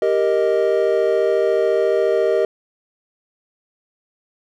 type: chord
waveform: triangle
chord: Eb major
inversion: first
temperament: equal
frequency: 392 / 466.2 / 622.3 Hz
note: G4 / Bb4 / Eb5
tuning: 0 / 0 / 0 cents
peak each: -17 dBFS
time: 0.02-2.45 s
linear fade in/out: 2 ms
effects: none